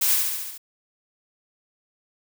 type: noise with echo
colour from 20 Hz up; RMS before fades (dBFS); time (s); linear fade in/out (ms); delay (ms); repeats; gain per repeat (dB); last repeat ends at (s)
blue; -21; 0.01-0.16; 10; 70; 6; -3; 0.58
effects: none